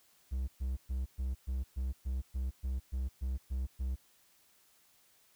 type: tone bursts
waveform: triangle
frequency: 64.6 Hz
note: C2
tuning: 21 cents flat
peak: -30 dBFS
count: 13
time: 0.31-3.96 s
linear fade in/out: 20 ms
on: 170 ms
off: 120 ms
effects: white hiss -67 dBFS RMS until 5.35 s